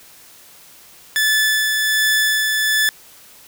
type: tone with tremolo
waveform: sawtooth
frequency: 1739 Hz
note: A6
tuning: 21 cents flat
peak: -10 dBFS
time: 1.16-2.89 s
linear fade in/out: 0 ms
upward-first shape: sine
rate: 1.3 Hz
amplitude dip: 30%
effects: white hiss -45 dBFS RMS until 3.47 s